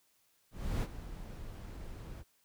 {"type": "noise with ADSR envelope", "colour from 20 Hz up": "brown", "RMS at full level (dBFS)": -31, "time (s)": [0.51, 2.24], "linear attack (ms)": 310, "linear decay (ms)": 47, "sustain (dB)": -14, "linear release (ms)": 45, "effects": ["white hiss -72 dBFS RMS until 2.44 s"]}